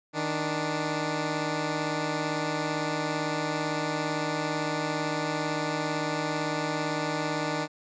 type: tone pair together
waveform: 10% pulse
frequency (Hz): 155.76 / 293.7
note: D#3 / D4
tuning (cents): +2 / 0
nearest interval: major seventh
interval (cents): 1098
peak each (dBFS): -22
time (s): 0.13-7.68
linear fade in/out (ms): 50
effects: resampled to 16000 Hz